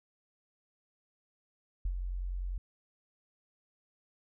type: tone with ADSR envelope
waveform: sine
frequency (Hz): 45.05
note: F#1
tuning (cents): -45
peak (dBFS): -28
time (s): 1.85-2.58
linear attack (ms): 5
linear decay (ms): 74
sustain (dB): -5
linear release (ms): 4
effects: none